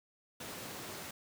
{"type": "high-pass noise", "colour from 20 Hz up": "pink", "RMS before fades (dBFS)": -45, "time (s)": [0.4, 1.11], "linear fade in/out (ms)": 5, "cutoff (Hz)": 140, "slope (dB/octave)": 12, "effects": []}